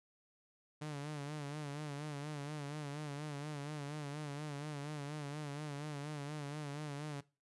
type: tone with vibrato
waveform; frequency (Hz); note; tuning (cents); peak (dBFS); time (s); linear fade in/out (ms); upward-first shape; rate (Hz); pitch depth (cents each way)
sawtooth; 146.83; D3; 0; -37; 0.81-7.21; 10; sine; 4.2; 73
effects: noise-tail reverb RT60 0.3 s tail -20 dB re dry + resampled to 24000 Hz